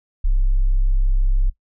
sine tone, 32.93 Hz, C1, 12 cents sharp, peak -12 dBFS, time 0.24-1.5 s, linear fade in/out 10 ms, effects noise-tail reverb RT60 0.1 s tail -18 dB re dry + tanh soft clip ceiling -10 dBFS

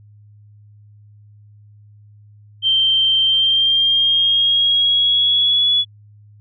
sine tone with pitch glide, 3136 to 3400 Hz, G7 to G#7, 0 to +40 cents, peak -12 dBFS, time 2.62-5.85 s, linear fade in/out 50 ms, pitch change +140 cents, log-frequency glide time 3.23-5.7 s, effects added 104 Hz sine -43 dBFS peak until 6.4 s

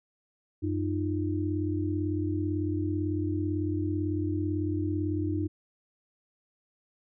sine tone cluster, 94.1 / 306.1 / 344.1 Hz, F#2 / D#4 / F4, +30 / -28 / -26 cents, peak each -30 / -30 / -35 dBFS, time 0.62-5.48 s, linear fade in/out 20 ms, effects none

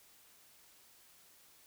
silence, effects white hiss -63 dBFS RMS until 1.66 s

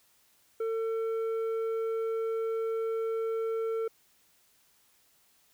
triangle tone with tanh clipping, 450 Hz, A4, 39 cents sharp, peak -30 dBFS, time 0.6-3.88 s, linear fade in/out 5 ms, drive 11 dB, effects white hiss -66 dBFS RMS until 5.53 s

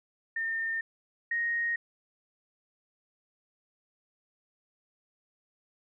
sine tone pair in turn, 1814 / 1868.2 Hz, A#6 / A#6, -48 / +3 cents, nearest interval minor second, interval 51 cents, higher second, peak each -29 / -27 dBFS, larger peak second, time 0.36-0.81 / 1.31-1.76 s, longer neither, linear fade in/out 5 ms, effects none

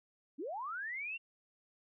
sine linear sweep, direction up, 242.8 to 2787 Hz, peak -38 dBFS, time 0.38-1.18 s, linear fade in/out 20 ms, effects none

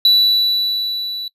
triangle tone with level ramp, 3951 Hz, B7, in tune, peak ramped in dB -6 to -22 dBFS, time 0.05-1.28 s, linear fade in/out 2 ms, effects noise-tail reverb RT60 0.1 s tail -22 dB re dry + resampled to 32000 Hz

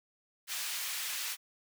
pink high-pass noise, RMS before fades -37 dBFS, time 0.47-1.37 s, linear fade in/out 50 ms, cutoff 2100 Hz, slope 12 dB/octave, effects none

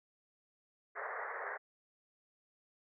white band-pass noise, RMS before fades -42 dBFS, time 0.95-1.58 s, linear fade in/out 20 ms, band 400 to 2000 Hz, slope 96 dB/octave, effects none

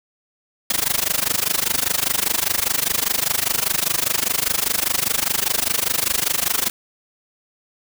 white noise with amplitude modulation, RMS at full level -17 dBFS, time 0.7-6.7 s, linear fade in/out 2 ms, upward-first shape sine, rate 25 Hz, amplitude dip 95%, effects none

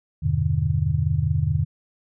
sine chord, E minor seventh, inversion none, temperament just, 82.41 / 98.89 / 123.61 / 148.33 Hz, E2 / G2 / B2 / D3, 0 / +16 / +2 / +18 cents, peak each -25 / -25 / -25 / -23 dBFS, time 0.22-1.65 s, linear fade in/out 20 ms, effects none

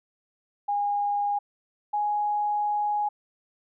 sine tone pair in turn, 817 / 832.2 Hz, G#5 / G#5, -29 / +3 cents, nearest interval unison, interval 32 cents, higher second, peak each -23 dBFS, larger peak neither, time 0.68-1.39 / 1.93-3.09 s, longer second, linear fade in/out 10 ms, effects none

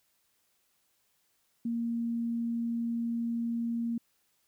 sine tone, 233.1 Hz, A#3, in tune, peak -29 dBFS, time 1.65-3.98 s, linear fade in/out 5 ms, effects white hiss -73 dBFS RMS until 4.47 s

